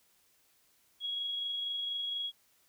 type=tone with amplitude modulation; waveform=sine; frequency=3318 Hz; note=G#7; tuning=2 cents flat; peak=-32 dBFS; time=1-2.32 s; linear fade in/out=50 ms; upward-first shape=sine; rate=24.2 Hz; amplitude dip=25%; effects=white hiss -69 dBFS RMS until 2.68 s